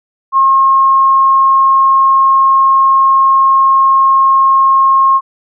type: tone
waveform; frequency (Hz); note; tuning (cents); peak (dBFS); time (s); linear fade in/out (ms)
sine; 1076; C6; +48; -5; 0.32-5.21; 50
effects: none